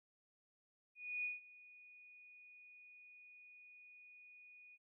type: tone with ADSR envelope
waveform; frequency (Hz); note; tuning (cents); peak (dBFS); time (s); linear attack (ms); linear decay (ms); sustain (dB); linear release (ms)
sine; 2465; D#7; -17; -37; 0.95-4.78; 290; 160; -21; 39
effects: none